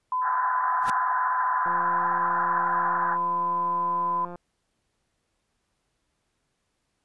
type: tone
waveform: sine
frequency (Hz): 1011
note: B5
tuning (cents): +40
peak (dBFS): -23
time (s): 0.12-4.25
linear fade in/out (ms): 2
type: band-pass noise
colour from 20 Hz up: white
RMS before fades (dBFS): -30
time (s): 0.21-3.18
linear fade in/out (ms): 50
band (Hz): 720 to 1700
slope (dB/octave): 96
type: noise with exponential growth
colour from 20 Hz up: pink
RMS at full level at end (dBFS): -30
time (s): 0.8-0.9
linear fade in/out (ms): 2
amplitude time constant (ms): 21
type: click train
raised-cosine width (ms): 1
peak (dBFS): -26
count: 473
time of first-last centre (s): 1.66-4.357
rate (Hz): 175
effects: pink hiss -75 dBFS RMS until 7.04 s + resampled to 24000 Hz